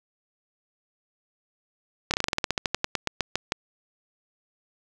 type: slowing click train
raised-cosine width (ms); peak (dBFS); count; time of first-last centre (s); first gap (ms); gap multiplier
0.2; -6; 19; 2.11-3.521; 28; 1.11
effects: none